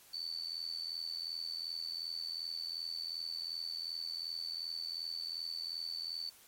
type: tone with amplitude modulation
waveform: sine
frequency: 4516 Hz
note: C#8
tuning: 31 cents sharp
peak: -34 dBFS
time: 0.13-6.3 s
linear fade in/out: 10 ms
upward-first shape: sine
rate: 82.7 Hz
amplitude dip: 80%
effects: white hiss -60 dBFS RMS until 6.47 s + MP3 64 kbps